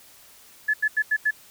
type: tone bursts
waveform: sine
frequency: 1717 Hz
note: A6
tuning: 43 cents flat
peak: -18 dBFS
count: 5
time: 0.68-1.31 s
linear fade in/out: 10 ms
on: 58 ms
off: 85 ms
effects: white hiss -51 dBFS RMS until 1.5 s